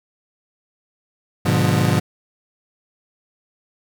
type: chord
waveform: 35% pulse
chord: G# diminished seventh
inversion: none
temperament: just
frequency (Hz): 103.83 / 124.59 / 149.51 / 179.41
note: G#2 / B2 / D3 / F3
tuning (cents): 0 / +16 / +31 / +47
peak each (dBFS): -19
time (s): 1.45-2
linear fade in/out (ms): 10
effects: none